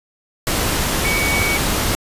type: tone in noise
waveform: sine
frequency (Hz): 2252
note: C#7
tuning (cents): +27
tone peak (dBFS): -19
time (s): 1.05-1.57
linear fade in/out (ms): 0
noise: pink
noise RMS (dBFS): -19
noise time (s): 0.47-1.95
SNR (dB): -3
effects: resampled to 32000 Hz